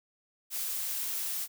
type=noise; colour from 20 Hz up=blue; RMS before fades=-34 dBFS; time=0.5-1.48 s; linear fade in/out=50 ms; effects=none